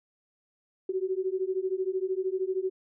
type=beating tone pair; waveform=sine; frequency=370 / 383 Hz; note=F#4 / G4; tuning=0 / -40 cents; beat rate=13 Hz; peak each=-30 dBFS; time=0.89-2.7 s; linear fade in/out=5 ms; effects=none